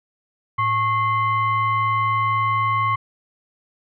sine tone with frequency modulation, 1094 Hz, C#6, 23 cents flat, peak -17 dBFS, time 0.58-2.96 s, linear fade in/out 10 ms, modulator 982 Hz, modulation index 0.7, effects none

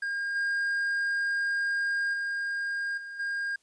triangle tone with level steps, 1615 Hz, G#6, 49 cents flat, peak -27 / -24 / -27 / -36 / -27 dBFS, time 0.02-3.56 s, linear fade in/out 5 ms, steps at 0.35 / 2.13 / 2.97 / 3.19 s, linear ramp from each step 10 ms, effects white hiss -69 dBFS RMS until 3.62 s + resampled to 22050 Hz

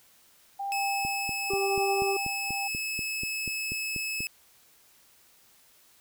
sine tone with tremolo, 795 Hz, G5, 24 cents sharp, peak -27 dBFS, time 0.59-2.68 s, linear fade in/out 10 ms, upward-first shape triangle, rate 0.96 Hz, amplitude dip 75%
sawtooth tone, 2592 Hz, E7, 30 cents flat, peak -27 dBFS, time 0.72-4.27 s, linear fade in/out 0 ms
click train, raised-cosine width 3 ms, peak -25 dBFS, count 14, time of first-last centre 1.05-4.205 s, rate 4.12 Hz
harmonic tone, 392 Hz, G4, in tune, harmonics 1 / 2 / 3, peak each -27 / -38 / -41 dBFS, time 1.5-2.17 s, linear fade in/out 5 ms
effects white hiss -60 dBFS RMS until 6 s

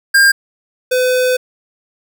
square tone pair in turn, 1605 / 505.5 Hz, G6 / B4, +40 / +40 cents, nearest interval octave + minor sixth, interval 2000 cents, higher first, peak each -7 / -12 dBFS, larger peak first, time 0.14-0.32 / 0.91-1.37 s, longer second, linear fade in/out 10 ms, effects none

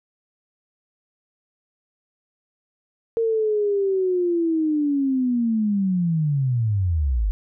sine linear sweep, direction down, 460 to 45.86 Hz, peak -18 dBFS, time 3.17-7.31 s, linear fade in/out 0 ms, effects none

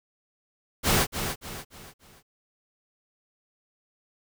pink noise with echo, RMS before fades -22 dBFS, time 0.83-1.07 s, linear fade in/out 50 ms, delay 290 ms, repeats 4, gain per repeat -8 dB, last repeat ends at 2.23 s, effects none

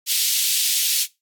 pink high-pass noise, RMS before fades -20 dBFS, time 0.06-1.07 s, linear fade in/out 50 ms, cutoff 3100 Hz, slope 24 dB/octave, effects noise-tail reverb RT60 0.2 s tail -18 dB re dry + AAC 64 kbps

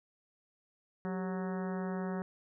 harmonic tone with a mistuned harmonic, 185 Hz, F#3, in tune, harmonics 1 / 2 / 3 / 4 / 5 / 6 / 7 / 8 / 9 / 10, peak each -35 / -41 / -45 / -47 / -49 / -51 / -52 / -53 / -54 / -55 dBFS, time 1.05-2.22 s, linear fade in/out 0 ms, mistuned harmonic 2, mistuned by +85 cents, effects none

